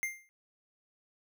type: tone with exponential decay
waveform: square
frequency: 2100 Hz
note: C7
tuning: 6 cents sharp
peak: -29 dBFS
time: 0.03-0.29 s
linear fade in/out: 0 ms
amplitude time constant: 55 ms
effects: none

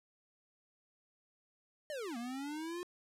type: linear two-way sweep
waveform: square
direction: down then up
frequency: 622 to 229.2 to 359.4 Hz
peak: -40 dBFS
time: 1.9-2.83 s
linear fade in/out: 0 ms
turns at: 2.17 s
effects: low-pass 12000 Hz 12 dB/octave

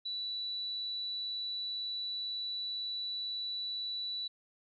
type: tone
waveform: sine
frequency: 3951 Hz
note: B7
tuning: in tune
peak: -35 dBFS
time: 0.05-4.28 s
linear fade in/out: 10 ms
effects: none

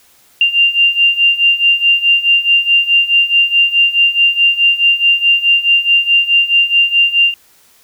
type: beating tone pair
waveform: sine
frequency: 2784 / 2788.7 Hz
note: F7 / F7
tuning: -6 / -3 cents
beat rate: 4.7 Hz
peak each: -13 / -10 dBFS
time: 0.41-7.34 s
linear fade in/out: 2 ms
effects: white hiss -49 dBFS RMS until 7.83 s

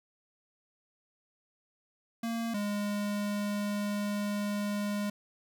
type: tone pair in turn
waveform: square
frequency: 230 / 205.5 Hz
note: A#3 / G#3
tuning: -23 / -18 cents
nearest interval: major second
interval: 195 cents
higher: first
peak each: -32 / -31 dBFS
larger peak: second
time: 2.23-2.54 / 2.54-5.1 s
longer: second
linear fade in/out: 5 ms
effects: none

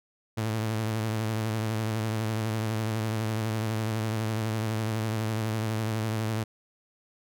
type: tone with vibrato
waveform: sawtooth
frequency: 110 Hz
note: A2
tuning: in tune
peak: -23 dBFS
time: 0.37-6.44 s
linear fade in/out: 10 ms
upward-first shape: sine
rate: 12 Hz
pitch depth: 46 cents each way
effects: none

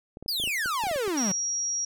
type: clicks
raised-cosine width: 2 ms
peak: -27 dBFS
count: 12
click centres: 0.171 / 0.226 / 0.261 / 0.4 / 0.439 / 0.475 / 0.659 / 0.838 / 0.869 / 0.913 / 0.96 / 1.078 s
type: exponential sweep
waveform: 45% pulse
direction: down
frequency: 5140 to 178.5 Hz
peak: -26 dBFS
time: 0.28-1.32 s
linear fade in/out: 5 ms
type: tone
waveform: sine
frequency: 5670 Hz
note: F8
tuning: 25 cents sharp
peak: -26 dBFS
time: 1.17-1.85 s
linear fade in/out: 5 ms
effects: none

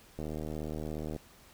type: click train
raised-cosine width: 2 ms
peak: -25 dBFS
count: 76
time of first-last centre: 0.19-1.163 s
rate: 77.1 Hz
effects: pink hiss -58 dBFS RMS until 1.53 s

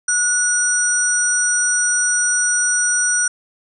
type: tone cluster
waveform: sine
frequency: 1457 / 5850 / 8720 Hz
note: F#6 / F#8 / C#9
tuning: -27 / -21 / -29 cents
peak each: -19 dBFS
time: 0.08-3.28 s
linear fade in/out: 5 ms
effects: none

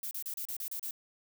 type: noise bursts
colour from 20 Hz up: violet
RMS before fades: -38 dBFS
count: 8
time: 0.03-0.909 s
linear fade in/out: 2 ms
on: 81 ms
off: 33 ms
effects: none

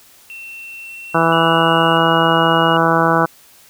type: tone with pitch glide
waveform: triangle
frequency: 2700 to 2749 Hz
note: E7 to F7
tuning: +41 to -28 cents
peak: -29 dBFS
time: 0.3-1.97 s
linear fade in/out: 0 ms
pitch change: +31 cents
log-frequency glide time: 0.82-1.66 s
type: harmonic tone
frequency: 164.81 Hz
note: E3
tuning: in tune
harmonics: 1 / 2 / 3 / 4 / 5 / 6 / 7 / 8 / 9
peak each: -20 / -20 / -20 / -20 / -20 / -20 / -20 / -20 / -20 dBFS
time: 1.14-3.26 s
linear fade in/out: 10 ms
type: tone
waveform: sine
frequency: 2883 Hz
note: F#7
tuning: 46 cents flat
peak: -22 dBFS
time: 1.32-2.77 s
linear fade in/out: 5 ms
effects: white hiss -47 dBFS RMS until 3.69 s

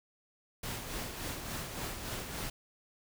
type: noise with tremolo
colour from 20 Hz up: pink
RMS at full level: -38 dBFS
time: 0.63-2.5 s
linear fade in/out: 5 ms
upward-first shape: sine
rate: 3.5 Hz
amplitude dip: 45%
effects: none

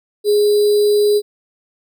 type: tone with sample-and-hold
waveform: sine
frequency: 415.3 Hz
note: G#4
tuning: in tune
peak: -10 dBFS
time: 0.24-1.22 s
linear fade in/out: 50 ms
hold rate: 4410 Hz
effects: none

